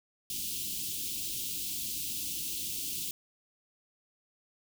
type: band-stop noise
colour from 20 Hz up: white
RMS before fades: -36 dBFS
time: 0.3-3.11 s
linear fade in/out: 2 ms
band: 360 to 2700 Hz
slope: 48 dB/octave
effects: none